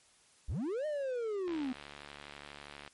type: linear two-way sweep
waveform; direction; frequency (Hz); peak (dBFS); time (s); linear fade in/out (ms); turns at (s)
triangle; up then down; 35 to 620 to 243.7; -31; 0.48-1.73; 10; 0.86
type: click train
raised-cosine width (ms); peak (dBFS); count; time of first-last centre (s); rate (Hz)
0.3; -30; 102; 1.48-2.877; 72.3
effects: white hiss -65 dBFS RMS until 2.93 s + MP3 48 kbps